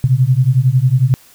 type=beating tone pair; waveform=sine; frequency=123.47 / 134.47 Hz; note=B2 / C3; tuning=0 / +48 cents; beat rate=11 Hz; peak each=-12 dBFS; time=0.04-1.14 s; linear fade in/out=0 ms; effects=white hiss -46 dBFS RMS until 1.34 s